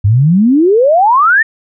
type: exponential sweep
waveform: sine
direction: up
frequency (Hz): 94.9 to 1864.7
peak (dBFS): -5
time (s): 0.04-1.43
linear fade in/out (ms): 10
effects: none